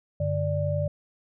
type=tone cluster; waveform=sine; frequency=95.2 / 146.6 / 586 Hz; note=F#2 / D3 / D5; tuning=+50 / -3 / -4 cents; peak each=-28 dBFS; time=0.2-0.88 s; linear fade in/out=5 ms; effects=none